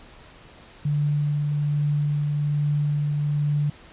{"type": "tone with tremolo", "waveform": "sine", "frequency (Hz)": 146.83, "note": "D3", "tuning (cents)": 0, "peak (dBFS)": -19, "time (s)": [0.85, 3.7], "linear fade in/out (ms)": 5, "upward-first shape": "triangle", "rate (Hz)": 1.2, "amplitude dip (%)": 25, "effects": ["pink hiss -48 dBFS RMS until 3.92 s", "resampled to 8000 Hz"]}